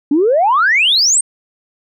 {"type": "exponential sweep", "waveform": "sine", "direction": "up", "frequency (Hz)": [272.3, 8850], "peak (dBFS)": -8, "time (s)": [0.11, 1.21], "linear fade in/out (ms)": 5, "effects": ["tanh soft clip ceiling -4 dBFS"]}